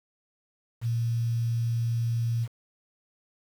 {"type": "tone with quantisation", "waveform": "sine", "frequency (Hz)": 116.54, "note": "A#2", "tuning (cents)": 0, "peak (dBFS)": -24, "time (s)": [0.81, 2.48], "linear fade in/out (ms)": 50, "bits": 8, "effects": []}